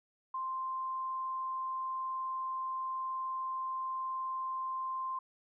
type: tone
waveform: sine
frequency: 1046.5 Hz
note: C6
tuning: in tune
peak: -34 dBFS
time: 0.34-5.19 s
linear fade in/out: 5 ms
effects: none